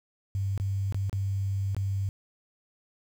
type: tone with dropouts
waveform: sine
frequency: 98 Hz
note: G2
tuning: in tune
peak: -26 dBFS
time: 0.35-2.09 s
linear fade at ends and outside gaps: 0 ms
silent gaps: 0.577-0.599 / 0.924-0.945 / 1.096-1.129 / 1.747-1.766 s
effects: 9-bit